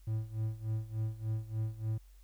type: tone with tremolo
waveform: triangle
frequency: 110 Hz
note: A2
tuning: in tune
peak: -28 dBFS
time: 0.07-1.98 s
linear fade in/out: 5 ms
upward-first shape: sine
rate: 3.4 Hz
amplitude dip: 85%
effects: added 47 Hz sine -54 dBFS peak until 2.23 s + white hiss -70 dBFS RMS until 2.23 s